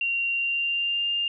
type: tone with pitch glide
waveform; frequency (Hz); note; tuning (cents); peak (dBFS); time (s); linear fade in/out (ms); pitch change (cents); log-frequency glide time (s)
sine; 2760 to 2805; F7 to F7; -21 to +7; -23; 0.01-1.28; 2; +28; 0.3-1.1
effects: none